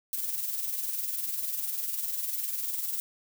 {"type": "noise with tremolo", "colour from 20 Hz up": "violet", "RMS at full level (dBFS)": -30, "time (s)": [0.13, 3], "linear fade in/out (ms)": 0, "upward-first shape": "sine", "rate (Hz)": 20, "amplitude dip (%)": 55, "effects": []}